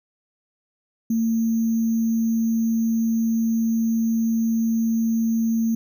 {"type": "tone with sample-and-hold", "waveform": "sine", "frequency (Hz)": 226.4, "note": "A3", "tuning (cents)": 50, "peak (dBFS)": -18, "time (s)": [1.1, 5.75], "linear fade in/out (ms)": 5, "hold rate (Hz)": 6300, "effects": []}